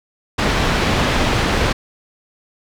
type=low-pass noise; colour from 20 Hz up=pink; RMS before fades=-17 dBFS; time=0.38-1.73 s; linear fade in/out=10 ms; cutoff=3900 Hz; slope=12 dB/octave; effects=none